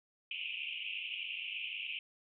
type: band-pass noise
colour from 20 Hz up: white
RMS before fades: -41 dBFS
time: 0.31-1.99 s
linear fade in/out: 2 ms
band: 2400 to 3000 Hz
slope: 96 dB/octave
effects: none